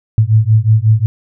sine beating tone pair, 107 / 112.5 Hz, A2 / A2, -48 / +39 cents, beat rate 5.5 Hz, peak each -10 dBFS, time 0.18-1.06 s, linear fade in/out 0 ms, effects none

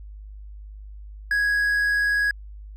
triangle tone with amplitude modulation, 1661.2 Hz, G#6, in tune, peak -16 dBFS, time 1.31-2.31 s, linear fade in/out 2 ms, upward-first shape sine, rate 80.5 Hz, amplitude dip 25%, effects added 51 Hz sine -37 dBFS peak until 2.76 s

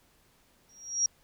sine tone with exponential growth, 5660 Hz, F8, 22 cents sharp, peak -20 dBFS, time 0.69-1.06 s, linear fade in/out 2 ms, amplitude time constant 80 ms, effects pink hiss -65 dBFS RMS until 1.23 s

